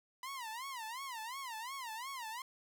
sawtooth tone with vibrato, 983 Hz, B5, 8 cents flat, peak -38 dBFS, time 0.23-2.42 s, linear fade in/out 2 ms, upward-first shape sine, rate 2.8 Hz, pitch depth 210 cents each way, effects none

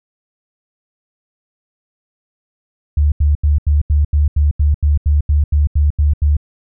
sine tone bursts, 73.6 Hz, D2, 4 cents sharp, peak -9 dBFS, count 15, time 2.97-6.368 s, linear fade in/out 5 ms, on 150 ms, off 82 ms, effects none

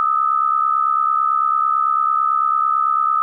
sine tone pair together, 1231 / 1300 Hz, D#6 / E6, -19 / -24 cents, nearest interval minor second, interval 95 cents, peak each -17 dBFS, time 0-3.22 s, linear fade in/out 0 ms, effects none

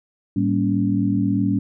sine tone cluster, 109.9 / 198 / 237 / 281.4 Hz, A2 / G3 / A#3 / C#4, -2 / +18 / +29 / +26 cents, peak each -24 / -21 / -26 / -21 dBFS, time 0.36-1.59 s, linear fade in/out 5 ms, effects none

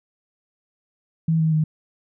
sine tone with pitch steps, 162.1 / 159.2 / 155.6 Hz, E3 / D#3 / D#3, -29 / +40 / 0 cents, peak -16 dBFS, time 1.28-1.64 s, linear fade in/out 5 ms, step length 120 ms, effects none

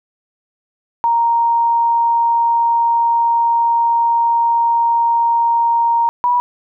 sine tone pair in turn, 932.3 / 974.1 Hz, A#5 / B5, 0 / -24 cents, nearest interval minor second, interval 76 cents, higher second, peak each -11 dBFS, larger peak neither, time 1.04-6.09 / 6.24-6.4 s, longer first, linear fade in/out 0 ms, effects none

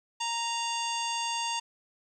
harmonic tone with a mistuned harmonic, 931 Hz, A#5, 2 cents flat, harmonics 1 / 2 / 3 / 4 / 5 / 6 / 7 / 8 / 9, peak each -32 / -45 / -35 / -40 / -39 / -49 / -39 / -46 / -46 dBFS, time 0.2-1.6 s, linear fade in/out 10 ms, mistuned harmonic 4, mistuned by -100 cents, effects 11-bit

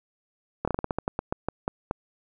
slowing click train, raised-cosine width 1 ms, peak -12 dBFS, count 14, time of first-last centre 0.65-1.911 s, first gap 26 ms, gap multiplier 1.2, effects none

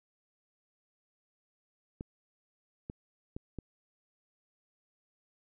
clicks, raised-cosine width 3 ms, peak -26 dBFS, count 4, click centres 2.009 / 2.899 / 3.365 / 3.587 s, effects none

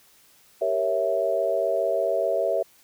sine chord, G diminished seventh, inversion none, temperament equal with one note detuned, 392 / 467.5 / 554.4 / 659.3 Hz, G4 / Bb4 / Db5 / Fb5, 0 / +5 / 0 / 0 cents, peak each -30 / -29 / -26 / -24 dBFS, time 0.61-2.63 s, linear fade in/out 10 ms, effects white hiss -57 dBFS RMS until 2.83 s

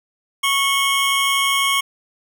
square tone cluster, 1105 / 2194 / 2940 / 3183 Hz, C#6 / C#7 / F#7 / G7, -6 / -18 / -12 / +26 cents, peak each -21 / -21 / -29 / -22 dBFS, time 0.43-1.81 s, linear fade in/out 10 ms, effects none

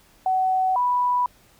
sine tone pair in turn, 751 / 985.5 Hz, F#5 / B5, +26 / -4 cents, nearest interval perfect fourth, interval 470 cents, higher second, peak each -18 dBFS, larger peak neither, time 0.26-0.76 / 0.76-1.26 s, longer neither, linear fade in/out 2 ms, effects pink hiss -56 dBFS RMS until 1.59 s

